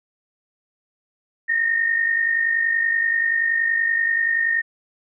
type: tone pair together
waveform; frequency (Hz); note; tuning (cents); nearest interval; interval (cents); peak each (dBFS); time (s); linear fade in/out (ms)
sine; 1834 / 1884.5; A#6 / A#6; -29 / +18; unison; 47; -18 / -25; 1.48-4.62; 20
effects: none